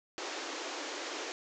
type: band-pass noise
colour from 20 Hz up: pink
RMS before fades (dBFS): -40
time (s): 0.18-1.32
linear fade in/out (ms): 0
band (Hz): 280 to 7300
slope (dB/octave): 96
effects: none